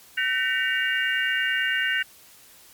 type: tone cluster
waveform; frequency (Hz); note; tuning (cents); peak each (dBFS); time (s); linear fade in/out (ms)
sine; 1525 / 1830 / 1959 / 2268 / 2808; G6 / A#6 / B6 / C#7 / F7; -48 / -32 / -15 / +39 / +9; -25 / -27 / -31 / -32 / -28; 0.17-2.03; 10
effects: white hiss -51 dBFS RMS until 2.73 s + MP3 96 kbps